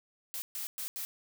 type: noise bursts at uneven times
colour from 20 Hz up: blue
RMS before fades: -38 dBFS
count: 4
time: 0.34-0.42 / 0.55-0.67 / 0.78-0.88 / 0.96-1.05 s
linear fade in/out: 0 ms
effects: none